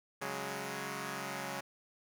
5% pulse chord, C# suspended fourth, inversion none, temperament equal, 138.59 / 185 / 207.7 Hz, C#3 / F#3 / G#3, 0 / 0 / 0 cents, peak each -31 dBFS, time 0.21-1.61 s, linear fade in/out 10 ms, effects none

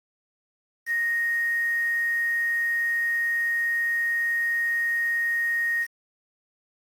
sine tone with quantisation, 1864.7 Hz, A#6, in tune, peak -22 dBFS, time 0.86-5.87 s, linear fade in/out 50 ms, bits 7, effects AAC 64 kbps

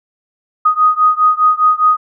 sine beating tone pair, 1244.5 / 1249.4 Hz, D#6 / D#6, 0 / +7 cents, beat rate 4.9 Hz, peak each -11 / -12 dBFS, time 0.65-1.97 s, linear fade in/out 10 ms, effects none

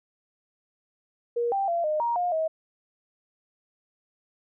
sine tone with pitch steps, 474.2 / 786 / 683 / 612 / 941 / 711 / 638 Hz, A#4 / G5 / F5 / D#5 / A#5 / F5 / D#5, +30 / +4 / -39 / -29 / +16 / +31 / +43 cents, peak -23 dBFS, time 1.36-2.48 s, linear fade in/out 10 ms, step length 160 ms, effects none

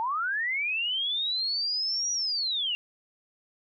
sine linear two-way sweep, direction up then down, 860 to 5820 to 2751 Hz, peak -26 dBFS, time 0-2.75 s, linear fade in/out 0 ms, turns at 2.12 s, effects none

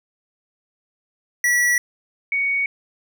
square / sine tone pair in turn, 1943 / 2234 Hz, B6 / C#7, -29 / +13 cents, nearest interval major second, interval 242 cents, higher second, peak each -16 / -18 dBFS, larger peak first, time 1.44-1.78 / 2.32-2.66 s, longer neither, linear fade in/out 2 ms, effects none

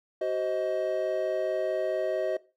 triangle chord, C diminished, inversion second, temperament just, 376.7 / 523.3 / 627.9 Hz, Gb4 / C5 / Eb5, +31 / 0 / +16 cents, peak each -30 / -31 / -27 dBFS, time 0.21-2.37 s, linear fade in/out 5 ms, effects noise-tail reverb RT60 0.3 s tail -19 dB re dry

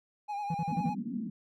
triangle tone with vibrato, 820 Hz, G#5, 22 cents flat, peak -31 dBFS, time 0.28-0.95 s, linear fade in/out 20 ms, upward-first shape sine, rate 9.9 Hz, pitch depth 46 cents each way
triangle tone bursts, 165.4 Hz, E3, 6 cents sharp, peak -28 dBFS, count 5, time 0.5-0.897 s, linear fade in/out 5 ms, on 45 ms, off 43 ms
pink band-pass noise, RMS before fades -36 dBFS, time 0.7-1.3 s, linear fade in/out 5 ms, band 190 to 250 Hz, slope 48 dB/octave
effects none

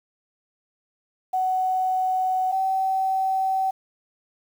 sine tone pair in turn, 747 / 764.5 Hz, F#5 / G5, +16 / -44 cents, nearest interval unison, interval 40 cents, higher second, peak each -20 dBFS, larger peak neither, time 1.33-2.52 / 2.52-3.71 s, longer neither, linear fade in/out 10 ms, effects 8-bit

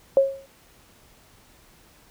sine tone with exponential decay, 544 Hz, C#5, 33 cents flat, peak -10 dBFS, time 0.17-0.46 s, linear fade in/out 1 ms, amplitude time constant 63 ms, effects pink hiss -55 dBFS RMS until 2.1 s

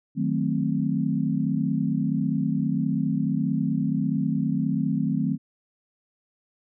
sine chord, D# diminished seventh, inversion none, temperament equal, 155.56 / 185 / 220 / 261.6 Hz, D#3 / F#3 / A3 / C4, 0 / 0 / 0 / 0 cents, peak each -27 / -28 / -27 / -27 dBFS, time 0.15-5.38 s, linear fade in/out 50 ms, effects none

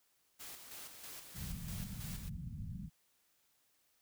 white noise with tremolo, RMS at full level -49 dBFS, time 0.39-2.3 s, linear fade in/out 20 ms, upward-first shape square, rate 3.1 Hz, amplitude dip 45%
white low-pass noise, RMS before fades -44 dBFS, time 1.34-2.9 s, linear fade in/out 50 ms, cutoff 200 Hz, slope 48 dB/octave
effects white hiss -75 dBFS RMS until 4.01 s

